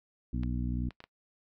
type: harmonic tone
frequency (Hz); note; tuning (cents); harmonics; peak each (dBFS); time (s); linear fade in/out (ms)
61.1; B1; -18; 1 / 2 / 3 / 4 / 5; -33 / -36 / -39 / -37 / -44; 0.33-0.89; 5
type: clicks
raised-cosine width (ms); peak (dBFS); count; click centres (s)
0.3; -30; 4; 0.434 / 0.907 / 1.004 / 1.04
effects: noise-tail reverb RT60 0.1 s tail -22 dB re dry